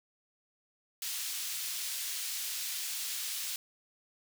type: high-pass noise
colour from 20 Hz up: pink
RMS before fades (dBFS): -37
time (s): 1.02-3.56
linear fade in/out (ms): 2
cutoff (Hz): 3500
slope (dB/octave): 12
effects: none